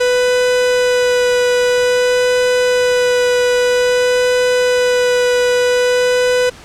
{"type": "tone with vibrato", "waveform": "45% pulse", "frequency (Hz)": 495.5, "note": "B4", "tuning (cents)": 6, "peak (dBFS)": -11, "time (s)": [0, 6.5], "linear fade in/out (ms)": 10, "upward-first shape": "sine", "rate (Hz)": 0.51, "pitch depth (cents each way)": 9, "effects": ["pink hiss -38 dBFS RMS until 6.64 s", "low-pass 8000 Hz 12 dB/octave"]}